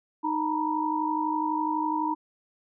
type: tone cluster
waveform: sine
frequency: 309.3 / 918 / 970 Hz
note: D#4 / A#5 / B5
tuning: -10 / -27 / -31 cents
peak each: -29 dBFS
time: 0.23-2.15 s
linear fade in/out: 20 ms
effects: none